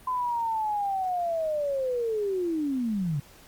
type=linear sweep; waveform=sine; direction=down; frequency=1024 to 135.9 Hz; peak=-25 dBFS; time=0.07-3.2 s; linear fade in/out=5 ms; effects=pink hiss -53 dBFS RMS until 3.47 s + Opus 32 kbps